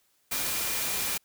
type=tone in noise; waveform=sine; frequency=2399 Hz; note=D7; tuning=36 cents sharp; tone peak=-41 dBFS; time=0.31-1.18 s; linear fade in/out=10 ms; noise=white; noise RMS=-30 dBFS; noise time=0.31-1.18 s; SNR=-14 dB; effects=white hiss -69 dBFS RMS until 1.24 s